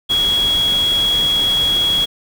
sine tone in noise, 3327 Hz, G#7, 2 cents sharp, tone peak -13 dBFS, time 0.09-2.06 s, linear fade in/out 20 ms, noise pink, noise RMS -27 dBFS, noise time 0.09-2.06 s, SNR +11 dB, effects none

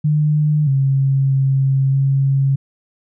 sine tone with pitch steps, 150.8 / 136 / 135.1 / 136.6 Hz, D3 / C#3 / C#3 / C#3, +46 / -33 / -44 / -25 cents, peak -12 dBFS, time 0.04-2.56 s, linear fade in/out 10 ms, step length 630 ms, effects none

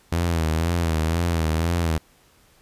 sawtooth tone with vibrato, 82.41 Hz, E2, in tune, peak -16 dBFS, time 0.12-1.98 s, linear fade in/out 5 ms, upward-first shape sine, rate 2 Hz, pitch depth 78 cents each way, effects pink hiss -57 dBFS RMS until 2.61 s + resampled to 32000 Hz

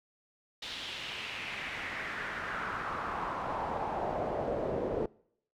brown noise with band-pass filter sweep, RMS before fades -36 dBFS, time 0.62-5.06 s, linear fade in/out 5 ms, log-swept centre 3700 to 460 Hz, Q 2.8, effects noise-tail reverb RT60 0.7 s tail -24 dB re dry

